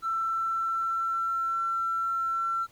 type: tone with pitch glide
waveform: triangle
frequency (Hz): 1337 to 1349.4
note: E6 to E6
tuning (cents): +24 to +40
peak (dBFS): -22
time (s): 0.02-2.67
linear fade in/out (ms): 50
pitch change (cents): +16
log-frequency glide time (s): 0.22-1.36
effects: tanh soft clip ceiling -24 dBFS + pink hiss -60 dBFS RMS until 2.71 s

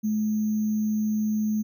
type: tone with sample-and-hold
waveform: sine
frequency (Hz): 214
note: A3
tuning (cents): -48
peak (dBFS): -22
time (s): 0.03-1.63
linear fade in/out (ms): 20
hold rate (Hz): 6300
effects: none

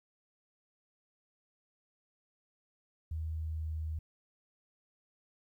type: tone with pitch glide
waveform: sine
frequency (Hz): 79.5 to 78.77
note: D#2 to D#2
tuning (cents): +38 to +22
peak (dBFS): -34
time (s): 3.11-3.99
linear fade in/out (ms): 5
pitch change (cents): -16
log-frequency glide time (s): 3.26-3.73
effects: 12-bit

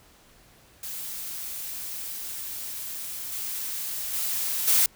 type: noise with level steps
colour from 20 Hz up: blue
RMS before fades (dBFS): -35 / -32 / -28 / -20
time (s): 0.83-4.86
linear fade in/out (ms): 2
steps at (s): 3.32 / 4.13 / 4.67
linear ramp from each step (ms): 10
effects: pink hiss -56 dBFS RMS until 4.95 s

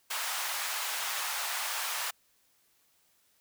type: high-pass noise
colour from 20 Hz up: pink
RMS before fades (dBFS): -34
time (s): 0.1-2.11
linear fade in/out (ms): 10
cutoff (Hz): 820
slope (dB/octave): 24
effects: white hiss -69 dBFS RMS until 3.4 s

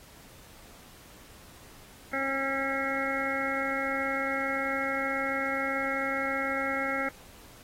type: harmonic tone with a mistuned harmonic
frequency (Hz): 270.7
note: C#4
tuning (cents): -41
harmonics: 1 / 2 / 3 / 5 / 6 / 7 / 8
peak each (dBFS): -36 / -34 / -38 / -34 / -37 / -36 / -34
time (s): 2.13-7.09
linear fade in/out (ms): 5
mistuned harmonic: 7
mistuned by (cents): +32
effects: pink hiss -53 dBFS RMS until 7.63 s + AAC 48 kbps

